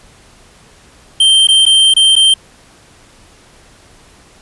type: tone with dropouts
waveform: square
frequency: 3140 Hz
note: G7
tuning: 2 cents sharp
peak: -6 dBFS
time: 1.2-2.34 s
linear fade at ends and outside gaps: 5 ms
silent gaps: 1.472-1.486 / 1.654-1.663 / 1.939-1.964 / 2.155-2.163 s
effects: pink hiss -44 dBFS RMS until 4.41 s + resampled to 24000 Hz